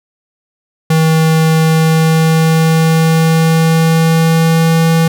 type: tone with pitch glide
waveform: square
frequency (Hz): 160 to 163.74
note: D#3 to E3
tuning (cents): +49 to -11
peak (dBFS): -8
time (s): 0.9-5.08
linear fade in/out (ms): 5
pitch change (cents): +40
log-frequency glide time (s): 1.59-4.88
effects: none